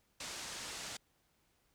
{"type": "low-pass noise", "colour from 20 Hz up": "white", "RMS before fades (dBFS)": -45, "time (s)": [0.2, 0.97], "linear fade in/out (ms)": 5, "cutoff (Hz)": 7800, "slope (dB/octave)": 24, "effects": ["pink hiss -75 dBFS RMS until 1.74 s"]}